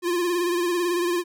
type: tone with vibrato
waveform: square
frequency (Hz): 350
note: F4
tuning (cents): +4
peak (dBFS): -22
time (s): 0.02-1.24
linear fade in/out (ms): 50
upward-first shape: sine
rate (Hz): 18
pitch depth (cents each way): 49
effects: none